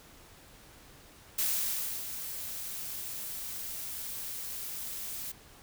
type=noise with ADSR envelope; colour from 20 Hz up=blue; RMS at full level=-29 dBFS; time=1.38-5.32 s; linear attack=9 ms; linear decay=640 ms; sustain=-10 dB; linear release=6 ms; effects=pink hiss -55 dBFS RMS until 5.62 s